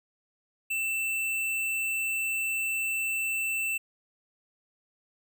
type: tone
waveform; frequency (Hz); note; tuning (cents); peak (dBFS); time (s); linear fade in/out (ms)
square; 2668; E7; +20; -28; 0.7-3.78; 10
effects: none